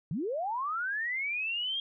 sine linear sweep, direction up, 130 to 3261 Hz, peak -30 dBFS, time 0.11-1.8 s, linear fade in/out 2 ms, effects none

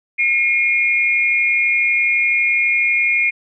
sine tone pair together, 2153 / 2421 Hz, C7 / D#7, +49 / -48 cents, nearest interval major second, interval 203 cents, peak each -16 dBFS, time 0.18-3.31 s, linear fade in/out 20 ms, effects none

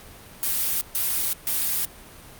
blue noise bursts, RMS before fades -24 dBFS, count 3, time 0.43-1.85 s, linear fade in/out 0 ms, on 380 ms, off 140 ms, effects pink hiss -45 dBFS RMS until 2.39 s + Opus 48 kbps

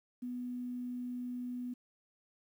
sine tone with quantisation, 246.9 Hz, B3, in tune, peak -37 dBFS, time 0.22-1.74 s, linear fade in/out 10 ms, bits 11, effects none

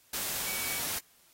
sine tone in noise, 2263 Hz, C#7, 35 cents sharp, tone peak -40 dBFS, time 0.46-0.8 s, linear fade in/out 5 ms, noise white, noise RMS -34 dBFS, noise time 0.13-0.99 s, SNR -9 dB, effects white hiss -63 dBFS RMS until 1.33 s + AAC 48 kbps

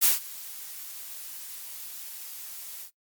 blue noise with ADSR envelope, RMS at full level -18 dBFS, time 0.01-2.91 s, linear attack 32 ms, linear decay 150 ms, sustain -22 dB, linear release 88 ms, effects noise-tail reverb RT60 0.1 s tail -20 dB re dry + Opus 48 kbps

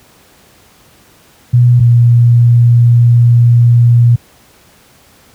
sine tone pair in turn, 121.9 / 119.18 Hz, B2 / A#2, -22 / +39 cents, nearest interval unison, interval 39 cents, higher first, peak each -3 dBFS, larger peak neither, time 1.53-1.8 / 1.8-4.16 s, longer second, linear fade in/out 10 ms, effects pink hiss -45 dBFS RMS until 5.34 s + high-pass 60 Hz 12 dB/octave

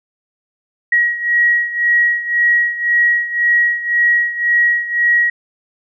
sine beating tone pair, 1903 / 1904.9 Hz, A#6 / A#6, +35 / +37 cents, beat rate 1.9 Hz, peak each -13 / -17 dBFS, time 0.92-5.3 s, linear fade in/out 5 ms, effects none

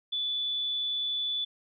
sine tone, 3469 Hz, A7, 25 cents flat, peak -28 dBFS, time 0.12-1.45 s, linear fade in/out 10 ms, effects none

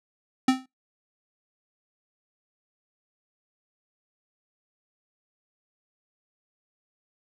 square tone with exponential decay, 260 Hz, C4, 11 cents flat, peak -15 dBFS, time 0.48-0.66 s, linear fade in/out 5 ms, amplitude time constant 37 ms, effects noise-tail reverb RT60 0.2 s tail -23 dB re dry + low-pass 8000 Hz 12 dB/octave

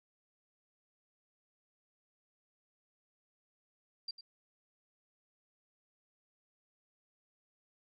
sine tone with echo, 4732 Hz, D8, 12 cents sharp, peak -37 dBFS, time 4.08-4.11 s, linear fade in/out 5 ms, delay 100 ms, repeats 1, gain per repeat -12 dB, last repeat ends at 4.21 s, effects none

